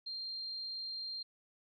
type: tone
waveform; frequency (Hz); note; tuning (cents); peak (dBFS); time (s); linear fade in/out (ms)
sine; 4186; C8; 0; -39; 0.06-1.23; 10
effects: none